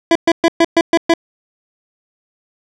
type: tone bursts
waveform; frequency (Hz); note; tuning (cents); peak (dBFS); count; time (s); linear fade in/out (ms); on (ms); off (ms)
25% pulse; 333.9; E4; +22; -4; 7; 0.11-1.138; 2; 44; 120
effects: low-pass 5000 Hz 12 dB/octave